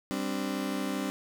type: chord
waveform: 35% pulse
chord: G suspended fourth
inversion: none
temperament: just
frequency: 196 / 261.3 / 294 Hz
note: G3 / C4 / D4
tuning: 0 / -2 / +2 cents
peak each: -33 dBFS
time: 0.11-1.1 s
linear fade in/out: 0 ms
effects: 10-bit